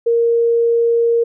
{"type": "tone", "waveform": "sine", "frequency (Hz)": 466.2, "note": "A#4", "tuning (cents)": 0, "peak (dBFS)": -11, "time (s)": [0.06, 1.24], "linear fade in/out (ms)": 10, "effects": []}